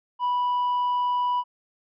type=tone with tanh clipping; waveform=sine; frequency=984 Hz; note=B5; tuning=7 cents flat; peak=-22 dBFS; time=0.19-1.44 s; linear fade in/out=50 ms; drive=2 dB; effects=none